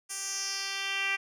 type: tone with band-pass filter sweep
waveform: 10% pulse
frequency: 392 Hz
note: G4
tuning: in tune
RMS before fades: -33 dBFS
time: 0.09-1.17 s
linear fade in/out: 20 ms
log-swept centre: 8400 to 2400 Hz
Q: 2.9
effects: none